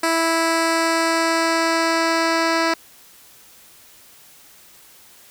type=tone with low-pass filter sweep; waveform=10% pulse; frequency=328.8 Hz; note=E4; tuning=4 cents flat; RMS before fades=-19 dBFS; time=0.03-2.74 s; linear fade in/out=5 ms; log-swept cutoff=10000 to 5500 Hz; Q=1.1; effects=white hiss -48 dBFS RMS until 5.3 s

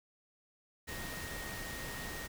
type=tone in noise; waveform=sine; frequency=1864.7 Hz; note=A#6; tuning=in tune; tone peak=-46 dBFS; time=0.87-2.28 s; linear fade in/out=20 ms; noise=pink; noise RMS=-43 dBFS; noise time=0.87-2.28 s; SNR=-6 dB; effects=none

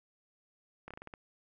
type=slowing click train; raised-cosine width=0.5 ms; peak=-30 dBFS; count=7; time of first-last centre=0.88-1.138 s; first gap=26 ms; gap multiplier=1.2; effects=none

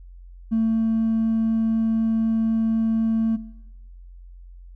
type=tone with hard clipping; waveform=sine; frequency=224 Hz; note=A3; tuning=31 cents sharp; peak=-18 dBFS; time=0.51-3.37 s; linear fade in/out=20 ms; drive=1 dB; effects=noise-tail reverb RT60 0.9 s tail -18 dB re dry + added 44 Hz sine -40 dBFS peak until 4.75 s

